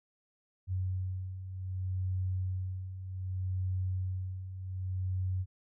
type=beating tone pair; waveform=sine; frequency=92.5 / 93.15 Hz; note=F#2 / F#2; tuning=0 / +12 cents; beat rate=0.65 Hz; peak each=-39 / -33 dBFS; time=0.67-5.46 s; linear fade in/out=50 ms; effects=none